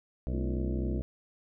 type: harmonic tone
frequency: 63.6 Hz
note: C2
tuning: 48 cents flat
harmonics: 1 / 2 / 3 / 4 / 5 / 7 / 8 / 9 / 10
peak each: -31 / -37 / -41 / -43 / -45 / -48 / -49 / -50 / -51 dBFS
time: 0.27-1.02 s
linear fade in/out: 0 ms
type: chord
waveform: sine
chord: A augmented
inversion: none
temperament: equal with one note detuned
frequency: 220 / 281.2 / 349.2 Hz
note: A3 / C#4 / E#4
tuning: 0 / +25 / 0 cents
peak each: -37 / -43 / -38 dBFS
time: 0.32-1 s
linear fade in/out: 20 ms
effects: none